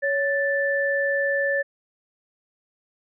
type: tone pair together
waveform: sine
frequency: 558.2 / 1760 Hz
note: C#5 / A6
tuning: +12 / 0 cents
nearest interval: octave + minor sixth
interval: 1988 cents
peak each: -23 dBFS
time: 0.02-1.63 s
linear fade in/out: 20 ms
effects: none